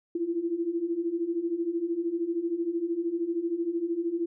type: beating tone pair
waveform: sine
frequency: 329.6 / 342.6 Hz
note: E4 / F4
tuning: 0 / -33 cents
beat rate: 13 Hz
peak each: -32 / -28 dBFS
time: 0.15-4.26 s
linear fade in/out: 5 ms
effects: none